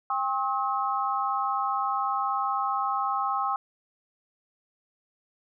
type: tone cluster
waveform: sine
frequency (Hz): 798 / 1077 / 1282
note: G5 / C6 / E6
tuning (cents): +31 / +50 / -49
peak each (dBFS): -29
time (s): 0.1-3.56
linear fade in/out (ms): 2
effects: none